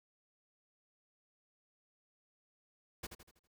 pink noise with echo, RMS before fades -42 dBFS, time 3.03-3.07 s, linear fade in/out 10 ms, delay 81 ms, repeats 5, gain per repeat -7 dB, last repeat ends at 3.475 s, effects none

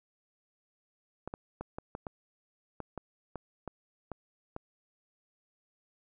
clicks, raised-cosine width 1 ms, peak -24 dBFS, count 12, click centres 1.276 / 1.339 / 1.61 / 1.785 / 1.951 / 2.068 / 2.803 / 2.977 / 3.357 / 3.677 / 4.117 / 4.564 s, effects none

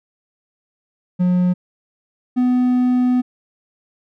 triangle tone pair in turn, 180 / 249.8 Hz, F#3 / B3, -47 / +20 cents, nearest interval tritone, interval 567 cents, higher second, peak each -11 dBFS, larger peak neither, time 1.19-1.54 / 2.36-3.22 s, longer second, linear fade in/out 20 ms, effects none

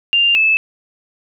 sine tone pair in turn, 2794 / 2616 Hz, F7 / E7, 0 / -14 cents, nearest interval minor second, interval 114 cents, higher first, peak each -10 dBFS, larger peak neither, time 0.13-0.35 / 0.35-0.57 s, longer neither, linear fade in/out 0 ms, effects none

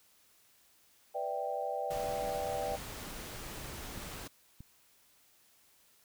sine chord, E minor seventh, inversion second, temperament equal, 493.9 / 587.3 / 659.3 / 784 Hz, B4 / D5 / E5 / G5, 0 / 0 / 0 / 0 cents, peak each -40 / -38 / -41 / -37 dBFS, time 1.14-2.77 s, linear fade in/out 20 ms
pink noise, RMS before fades -44 dBFS, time 1.9-4.28 s, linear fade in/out 10 ms
click train, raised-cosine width 5 ms, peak -36 dBFS, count 5, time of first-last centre 2.09-4.606 s, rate 1.59 Hz
effects white hiss -66 dBFS RMS until 6.04 s

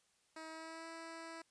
10% pulse tone with pitch glide, 319.1 to 328.5 Hz, D#4 to E4, +44 to -6 cents, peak -39 dBFS, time 0.36-1.42 s, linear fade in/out 5 ms, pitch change +50 cents, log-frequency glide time 0.49-0.87 s, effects white hiss -75 dBFS RMS until 1.5 s + resampled to 22050 Hz

